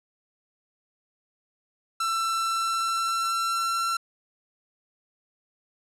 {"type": "tone with pitch glide", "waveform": "45% pulse", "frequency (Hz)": [1338, 1354.3], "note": ["E6", "E6"], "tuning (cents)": [25, 46], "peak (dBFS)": -24, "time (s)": [2, 3.97], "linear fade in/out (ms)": 5, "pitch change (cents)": 21, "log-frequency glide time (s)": [2.34, 3.83], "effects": ["low-pass 12000 Hz 12 dB/octave"]}